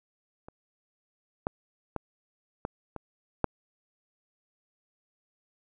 clicks, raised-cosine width 1 ms, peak -30 / -14 / -17 / -17 / -23 / -9 dBFS, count 6, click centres 0.485 / 1.469 / 1.963 / 2.651 / 2.963 / 3.443 s, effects none

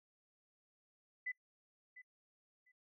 sine tone with echo, 2001 Hz, B6, 22 cents sharp, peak -38 dBFS, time 1.26-1.32 s, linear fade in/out 10 ms, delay 700 ms, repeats 2, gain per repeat -15 dB, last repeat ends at 2.72 s, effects noise-tail reverb RT60 0.1 s tail -23 dB re dry

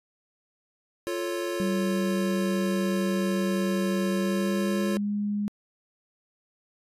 square chord, F augmented, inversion none, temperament equal, 349.2 / 440 / 554.4 Hz, F4 / A4 / C#5, 0 / 0 / 0 cents, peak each -31 / -37 / -34 dBFS, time 1.07-4.97 s, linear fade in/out 0 ms
sine tone with pitch glide, 193.3 to 206 Hz, G3 to G#3, -24 to -14 cents, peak -25 dBFS, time 1.6-5.48 s, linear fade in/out 0 ms, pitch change +110 cents, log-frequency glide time 4.15-5.12 s
effects resampled to 32000 Hz

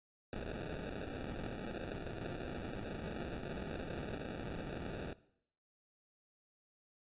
white noise with sample-and-hold, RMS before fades -43 dBFS, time 0.33-5.13 s, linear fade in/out 0 ms, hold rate 1050 Hz, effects noise-tail reverb RT60 0.7 s tail -19 dB re dry + resampled to 8000 Hz

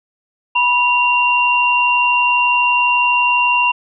sine tone pair together, 978 / 2766 Hz, B5 / F7, -17 / -17 cents, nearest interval octave + tritone, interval 1800 cents, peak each -14 dBFS, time 0.55-3.72 s, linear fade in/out 10 ms, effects none

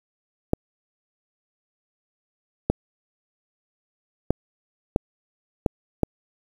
clicks, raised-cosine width 2 ms, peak -5 dBFS, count 6, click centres 0.534 / 2.7 / 4.306 / 4.961 / 5.662 / 6.033 s, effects 7-bit

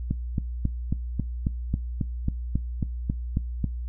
click train, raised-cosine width 5 ms, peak -12 dBFS, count 14, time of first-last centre 0.11-3.643 s, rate 3.68 Hz, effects noise-tail reverb RT60 0.2 s tail -21 dB re dry + added 60 Hz sine -29 dBFS peak until 3.88 s

